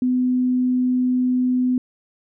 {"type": "tone", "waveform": "sine", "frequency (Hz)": 251.9, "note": "B3", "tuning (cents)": 34, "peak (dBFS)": -16, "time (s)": [0.02, 1.78], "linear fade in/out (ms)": 2, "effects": []}